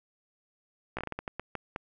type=slowing click train; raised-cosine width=0.5 ms; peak=-19 dBFS; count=11; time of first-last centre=0.97-1.761 s; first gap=16 ms; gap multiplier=1.33; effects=none